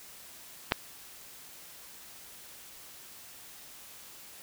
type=clicks; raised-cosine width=0.3 ms; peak=-25 / -7 dBFS; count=2; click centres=0.713 / 0.721 s; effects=white hiss -50 dBFS RMS until 4.42 s